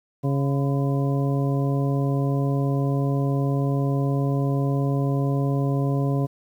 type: harmonic tone with a mistuned harmonic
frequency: 138.59 Hz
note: C#3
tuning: in tune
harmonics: 1 / 2 / 3 / 4 / 5 / 7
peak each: -21 / -27 / -31 / -33 / -35 / -38 dBFS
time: 0.23-6.27 s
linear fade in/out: 20 ms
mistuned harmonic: 7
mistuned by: +71 cents
effects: 9-bit